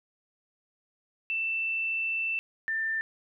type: tone pair in turn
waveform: sine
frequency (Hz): 2666 / 1786.4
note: E7 / A6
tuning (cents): +19 / +26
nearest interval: perfect fifth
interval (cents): 693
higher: first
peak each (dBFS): -27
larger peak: neither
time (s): 1.3-2.39 / 2.68-3.01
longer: first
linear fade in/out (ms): 0
effects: none